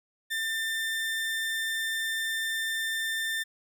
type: tone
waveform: 30% pulse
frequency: 1792 Hz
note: A6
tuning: 31 cents sharp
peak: -26 dBFS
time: 0.3-3.44 s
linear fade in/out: 20 ms
effects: none